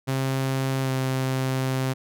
sawtooth tone with pitch glide, 133.4 to 131.41 Hz, C3 to C3, +34 to +8 cents, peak -19 dBFS, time 0.07-1.94 s, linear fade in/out 20 ms, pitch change -26 cents, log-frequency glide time 0.82-0.91 s, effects none

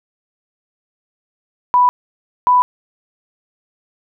sine tone pair in turn, 987.8 / 992.1 Hz, B5 / B5, 0 / +8 cents, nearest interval unison, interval 8 cents, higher second, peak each -8 dBFS, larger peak neither, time 1.74-1.89 / 2.47-2.62 s, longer neither, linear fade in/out 0 ms, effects none

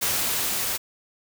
white noise with level ramp, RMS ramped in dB -24 to -27 dBFS, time 0.01-0.78 s, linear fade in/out 20 ms, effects none

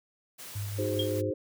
white high-pass noise, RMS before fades -44 dBFS, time 0.38-1.22 s, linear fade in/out 20 ms, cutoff 110 Hz, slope 96 dB/octave
sine tone with tremolo, 101.9 Hz, G#2, 32 cents flat, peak -31 dBFS, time 0.55-1.31 s, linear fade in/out 10 ms, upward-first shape sine, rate 5 Hz, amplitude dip 30%
sine chord, Ab dominant seventh, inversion second, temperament equal with one note detuned, 311.1 / 370 / 411.2 / 523.3 Hz, Eb4 / Gb4 / Ab4 / C5, 0 / 0 / -17 / 0 cents, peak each -34 / -36 / -35 / -32 dBFS, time 0.78-1.34 s, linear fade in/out 10 ms
sine tone with exponential decay, 3231 Hz, G#7, 48 cents flat, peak -26 dBFS, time 0.99-1.11 s, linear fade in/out 5 ms, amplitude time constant 26 ms
effects none

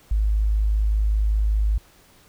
sine tone, 52.6 Hz, G#1, 23 cents sharp, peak -17 dBFS, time 0.11-1.78 s, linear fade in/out 5 ms, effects pink hiss -54 dBFS RMS until 2.28 s

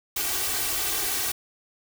white noise with comb filter, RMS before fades -27 dBFS, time 0.16-1.32 s, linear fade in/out 5 ms, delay 2.6 ms, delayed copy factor +0.9, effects none

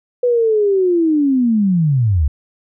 sine linear sweep, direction down, 497.4 to 65.6 Hz, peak -11 dBFS, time 0.23-2.28 s, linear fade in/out 5 ms, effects none

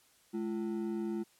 triangle ring-modulated tone, 277.2 Hz, C#4, in tune, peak -28 dBFS, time 0.33-1.24 s, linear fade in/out 20 ms, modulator 64.6 Hz, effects white hiss -66 dBFS RMS until 1.39 s + low-pass 12000 Hz 12 dB/octave

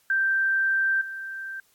sine tone with level steps, 1568 Hz, G6, in tune, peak -20 / -32 dBFS, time 0.1-1.6 s, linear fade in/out 2 ms, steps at 1.01 s, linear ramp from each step 5 ms, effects white hiss -64 dBFS RMS until 1.74 s + AAC 64 kbps

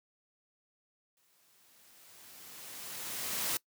white noise with exponential growth, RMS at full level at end -32 dBFS, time 1.17-3.57 s, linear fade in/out 1 ms, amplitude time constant 520 ms, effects noise-tail reverb RT60 0.1 s tail -22 dB re dry + high-pass 100 Hz 12 dB/octave

